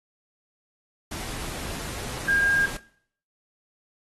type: tone in noise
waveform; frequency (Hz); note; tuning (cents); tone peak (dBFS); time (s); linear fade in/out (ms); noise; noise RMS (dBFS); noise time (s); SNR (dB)
sine; 1615; G#6; -49; -18; 2.28-2.66; 5; pink; -35; 1.11-2.77; +14
effects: noise-tail reverb RT60 0.6 s tail -19 dB re dry + AAC 32 kbps